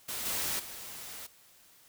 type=noise with level steps; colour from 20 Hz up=white; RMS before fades=-37 / -33 / -44 dBFS; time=0.08-1.27 s; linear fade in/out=10 ms; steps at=0.25 / 0.59 s; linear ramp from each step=10 ms; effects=white hiss -60 dBFS RMS until 1.88 s